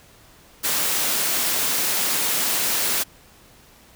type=high-pass noise; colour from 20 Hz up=white; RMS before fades=-22 dBFS; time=0.63-3.04 s; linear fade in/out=20 ms; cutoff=170 Hz; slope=12 dB/octave; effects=pink hiss -51 dBFS RMS until 3.95 s